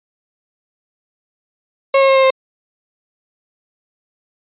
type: tone with pitch steps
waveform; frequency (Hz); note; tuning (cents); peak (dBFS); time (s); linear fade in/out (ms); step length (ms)
35% pulse; 545 / 540.6 / 536.3 / 531.9 / 527.7; C#5 / C#5 / C5 / C5 / C5; -29 / -44 / +43 / +28 / +15; -7; 1.94-2.305; 5; 73
effects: resampled to 8000 Hz